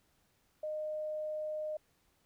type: tone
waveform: sine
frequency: 614 Hz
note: D#5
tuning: 23 cents flat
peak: -35 dBFS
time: 0.63-1.77 s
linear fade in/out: 5 ms
effects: pink hiss -73 dBFS RMS until 2.25 s